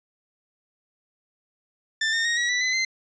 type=tone with pitch steps; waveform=sawtooth; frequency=1778 / 1823.8 / 1870.7 / 1918.9 / 1968.3 / 2019 / 2071 Hz; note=A6 / A#6 / A#6 / A#6 / B6 / B6 / C7; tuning=+18 / -38 / +6 / +50 / -6 / +38 / -18 cents; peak=-18 dBFS; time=2.01-2.85 s; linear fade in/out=5 ms; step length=120 ms; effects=resampled to 16000 Hz